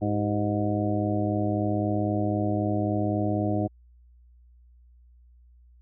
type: harmonic tone with a mistuned harmonic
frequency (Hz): 103.83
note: G#2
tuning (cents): 0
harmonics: 1 / 2 / 3 / 4 / 5 / 6 / 7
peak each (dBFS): -28 / -30 / -28 / -36 / -37 / -32 / -34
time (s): 0.01-3.68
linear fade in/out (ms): 20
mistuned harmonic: 4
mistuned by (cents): -99
effects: added 60 Hz sine -52 dBFS peak until 5.81 s